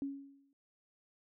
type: tone with exponential decay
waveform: sine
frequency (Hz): 277.2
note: C#4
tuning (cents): 0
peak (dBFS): -33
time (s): 0.02-0.53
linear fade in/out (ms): 1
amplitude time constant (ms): 110
effects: none